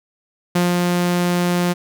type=tone with ADSR envelope; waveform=sawtooth; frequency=176.4 Hz; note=F3; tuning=18 cents sharp; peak=-10 dBFS; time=0.55-1.74 s; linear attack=7 ms; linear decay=170 ms; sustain=-2 dB; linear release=22 ms; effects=none